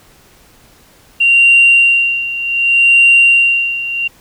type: tone with tremolo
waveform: sine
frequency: 2765 Hz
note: F7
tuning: 18 cents flat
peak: -3 dBFS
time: 1.2-4.08 s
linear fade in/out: 10 ms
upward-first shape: sine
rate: 0.66 Hz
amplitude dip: 80%
effects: tanh soft clip ceiling 0 dBFS + pink hiss -46 dBFS RMS until 4.2 s